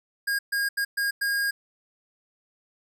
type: tone bursts at uneven times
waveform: square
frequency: 1626 Hz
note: G#6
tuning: 37 cents flat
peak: -24 dBFS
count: 5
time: 0.27-0.39 / 0.52-0.69 / 0.77-0.85 / 0.97-1.11 / 1.21-1.51 s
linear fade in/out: 10 ms
effects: none